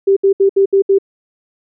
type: tone bursts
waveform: sine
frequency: 392 Hz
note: G4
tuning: in tune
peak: -7 dBFS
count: 6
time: 0.07-0.986 s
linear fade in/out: 10 ms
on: 96 ms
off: 68 ms
effects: none